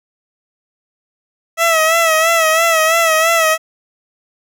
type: tone with vibrato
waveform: 15% pulse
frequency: 651 Hz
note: E5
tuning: 22 cents flat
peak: -4 dBFS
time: 1.57-3.58 s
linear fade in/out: 50 ms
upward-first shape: sine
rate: 3 Hz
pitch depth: 58 cents each way
effects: none